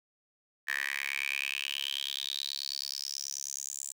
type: tone with high-pass filter sweep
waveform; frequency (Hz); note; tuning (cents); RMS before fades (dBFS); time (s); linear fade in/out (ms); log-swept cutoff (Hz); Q
10% pulse; 69.3; C#2; 0; -36; 0.67-3.93; 20; 1800 to 7600; 7.6
effects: none